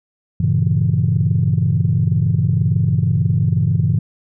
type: chord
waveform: sine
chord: G diminished seventh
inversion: none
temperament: equal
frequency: 98 / 116.54 / 138.59 / 164.81 Hz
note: G2 / Bb2 / Db3 / Fb3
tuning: 0 / 0 / 0 / 0 cents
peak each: -18 dBFS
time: 0.4-3.99 s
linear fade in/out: 5 ms
effects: tanh soft clip ceiling -5 dBFS